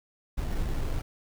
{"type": "noise with sample-and-hold", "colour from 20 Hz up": "brown", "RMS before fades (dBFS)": -29, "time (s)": [0.37, 1.02], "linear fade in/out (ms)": 10, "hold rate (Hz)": 3675, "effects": []}